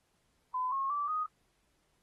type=tone with pitch steps; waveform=sine; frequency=1012 / 1084.6 / 1162.5 / 1245.9 Hz; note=B5 / C#6 / D6 / D#6; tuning=+42 / -38 / -18 / +2 cents; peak=-30 dBFS; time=0.54-1.26 s; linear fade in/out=5 ms; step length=180 ms; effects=pink hiss -75 dBFS RMS until 2.02 s + AAC 32 kbps